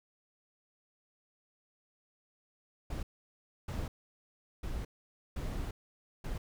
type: noise bursts at uneven times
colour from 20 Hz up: brown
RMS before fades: -37 dBFS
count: 5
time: 2.9-3.03 / 3.68-3.88 / 4.63-4.85 / 5.36-5.71 / 6.24-6.38 s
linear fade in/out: 5 ms
effects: none